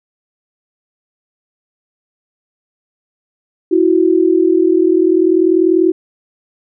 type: tone pair together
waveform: sine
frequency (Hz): 329.1 / 369.4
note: E4 / F#4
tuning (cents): -3 / -3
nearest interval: major second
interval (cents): 200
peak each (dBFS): -11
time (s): 3.71-5.92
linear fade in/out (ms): 10
effects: none